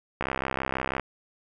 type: click train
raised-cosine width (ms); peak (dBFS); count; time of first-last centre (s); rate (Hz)
0.5; -12; 53; 0.21-0.997; 66.1
effects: none